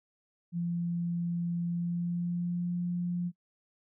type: tone with pitch glide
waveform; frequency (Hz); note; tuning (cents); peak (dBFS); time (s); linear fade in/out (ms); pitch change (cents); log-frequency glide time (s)
sine; 171.9 to 175.61; F3 to F3; -27 to +10; -29; 0.52-3.32; 50; +37; 1.65-2.75
effects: noise-tail reverb RT60 0.1 s tail -26 dB re dry